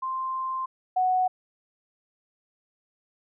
sine tone pair in turn, 1046.5 / 740 Hz, C6 / F#5, 0 / 0 cents, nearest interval tritone, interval 600 cents, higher first, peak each -27 / -20 dBFS, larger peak second, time 0.02-0.66 / 0.96-1.28 s, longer first, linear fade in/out 10 ms, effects none

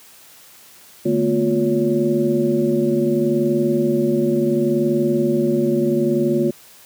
sine tone cluster, 149.7 / 221 / 241.7 / 355.9 / 562 Hz, D3 / A3 / B3 / F4 / C#5, +33 / +8 / -37 / +33 / +24 cents, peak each -25 / -22 / -22 / -18 / -25 dBFS, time 1.05-6.51 s, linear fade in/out 10 ms, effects white hiss -46 dBFS RMS until 6.85 s + high-pass 80 Hz 12 dB/octave

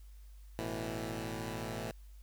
10% pulse chord, A suspended second, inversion none, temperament equal, 110 / 123.47 / 164.81 Hz, A2 / B2 / E3, 0 / 0 / 0 cents, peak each -32 / -35 / -35 dBFS, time 0.59-1.91 s, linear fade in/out 0 ms, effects added 50 Hz sine -50 dBFS peak until 2.22 s + white hiss -69 dBFS RMS until 2.22 s

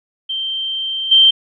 sine tone with level steps, 3136 Hz, G7, in tune, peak -19 / -6 dBFS, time 0.29-1.31 s, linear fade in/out 10 ms, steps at 1.11 s, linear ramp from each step 10 ms, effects none

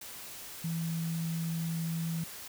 sine tone in noise, 164.81 Hz, E3, in tune, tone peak -31 dBFS, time 0.64-2.24 s, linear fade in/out 5 ms, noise white, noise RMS -45 dBFS, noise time 0.01-2.48 s, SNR +11 dB, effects none

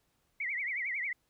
sine tone with vibrato, 2100 Hz, C7, 6 cents sharp, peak -32 dBFS, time 0.4-1.13 s, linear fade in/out 5 ms, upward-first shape triangle, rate 11 Hz, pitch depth 200 cents each way, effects pink hiss -75 dBFS RMS until 1.29 s

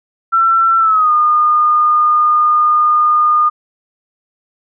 sine tone with pitch glide, 1345 to 1219.2 Hz, E6 to D#6, +34 to -36 cents, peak -8 dBFS, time 0.32-3.5 s, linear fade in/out 20 ms, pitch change -170 cents, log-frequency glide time 0.79-1.12 s, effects none

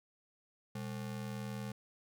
square ring-modulated tone, 162.6 Hz, E3, 23 cents flat, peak -37 dBFS, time 0.75-1.72 s, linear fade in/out 5 ms, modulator 40.1 Hz, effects none

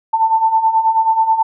sine beating tone pair, 884 / 893.3 Hz, A5 / A5, +8 / +26 cents, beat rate 9.3 Hz, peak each -17 / -12 dBFS, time 0.13-1.43 s, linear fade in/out 10 ms, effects none

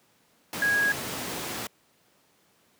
sine tone in noise, 1652 Hz, G#6, 10 cents flat, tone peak -21 dBFS, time 0.62-0.92 s, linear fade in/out 2 ms, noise pink, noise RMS -33 dBFS, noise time 0.53-1.67 s, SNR +9 dB, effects pink hiss -64 dBFS RMS until 2.79 s + high-pass 150 Hz 12 dB/octave

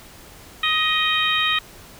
harmonic tone with a mistuned harmonic, 627 Hz, D#5, 13 cents sharp, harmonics 2 / 3 / 4 / 5 / 6, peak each -24 / -24 / -24 / -24 / -24 dBFS, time 0.63-1.59 s, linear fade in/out 5 ms, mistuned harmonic 4, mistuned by -21 cents, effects pink hiss -44 dBFS RMS until 1.99 s

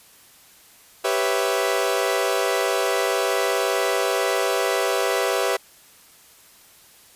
sawtooth chord, C# half-diminished seventh, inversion second, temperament equal, 392 / 493.9 / 554.4 / 659.3 Hz, G4 / B4 / C#5 / E5, 0 / 0 / 0 / 0 cents, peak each -21 / -21 / -23 / -22 dBFS, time 1.04-5.57 s, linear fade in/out 10 ms, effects white hiss -51 dBFS RMS until 7.15 s + resampled to 32000 Hz

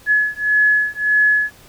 sine beating tone pair, 1700 / 1701.7 Hz, G#6 / G#6, +40 / +42 cents, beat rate 1.7 Hz, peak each -16 dBFS, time 0.06-1.51 s, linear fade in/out 50 ms, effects pink hiss -46 dBFS RMS until 1.68 s

